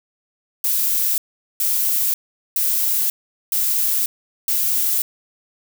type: noise bursts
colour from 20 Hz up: violet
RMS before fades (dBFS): -19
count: 5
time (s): 0.64-5.02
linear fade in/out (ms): 2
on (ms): 540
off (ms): 420
effects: none